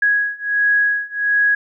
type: beating tone pair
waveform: sine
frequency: 1661.2 / 1662.6 Hz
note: G#6 / G#6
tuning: 0 / +1 cents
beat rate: 1.4 Hz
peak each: -18 / -17 dBFS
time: 0.02-1.55 s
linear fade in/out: 5 ms
effects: none